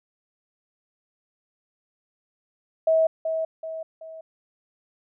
sine tone with echo, 644 Hz, E5, 41 cents flat, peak -16 dBFS, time 2.87-3.07 s, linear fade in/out 5 ms, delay 380 ms, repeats 3, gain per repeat -7 dB, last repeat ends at 4.21 s, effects none

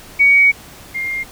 sine tone pair in turn, 2249 / 2117 Hz, C#7 / C7, +24 / +20 cents, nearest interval minor second, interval 104 cents, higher first, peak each -7 / -19 dBFS, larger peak first, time 0.19-0.52 / 0.94-1.24 s, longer first, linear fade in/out 20 ms, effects pink hiss -39 dBFS RMS until 1.31 s

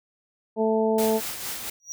harmonic tone, 220.3 Hz, A3, 2 cents sharp, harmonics 1 / 2 / 3 / 4, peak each -25 / -22 / -27 / -30 dBFS, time 0.56-1.21 s, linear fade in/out 50 ms
white noise with tremolo, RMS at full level -31 dBFS, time 0.98-1.7 s, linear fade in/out 5 ms, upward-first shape sine, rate 4.4 Hz, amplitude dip 45%
triangle tone with exponential growth, 5770 Hz, F#8, 44 cents flat, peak -27 dBFS, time 1.8-1.92 s, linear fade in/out 0 ms, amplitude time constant 25 ms
effects none

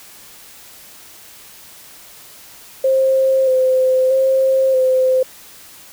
sine tone with vibrato, 523.3 Hz, C5, in tune, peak -11 dBFS, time 2.84-5.23 s, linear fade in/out 5 ms, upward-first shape square, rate 0.79 Hz, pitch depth 21 cents each way, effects white hiss -41 dBFS RMS until 5.92 s

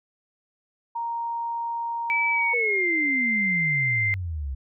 sine tone, 932.3 Hz, A#5, in tune, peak -26 dBFS, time 0.95-2.54 s, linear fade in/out 10 ms
sine tone with pitch glide, 2302 to 2087 Hz, D7 to C7, -35 to -5 cents, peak -21 dBFS, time 2.1-4.14 s, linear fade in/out 0 ms, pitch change -170 cents, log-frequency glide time 2.31-2.89 s
sine exponential sweep, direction down, 493.9 to 64.5 Hz, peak -27 dBFS, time 2.53-4.55 s, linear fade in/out 10 ms
effects none

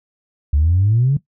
sine exponential sweep, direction up, 69.3 to 146.83 Hz, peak -11 dBFS, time 0.53-1.17 s, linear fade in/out 5 ms, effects noise-tail reverb RT60 0.1 s tail -17 dB re dry + tanh soft clip ceiling -7 dBFS

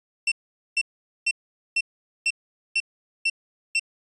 40% pulse tone bursts, 2700 Hz, E7, 41 cents sharp, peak -18 dBFS, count 8, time 0.27-3.796 s, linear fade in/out 5 ms, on 47 ms, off 450 ms, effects resampled to 22050 Hz

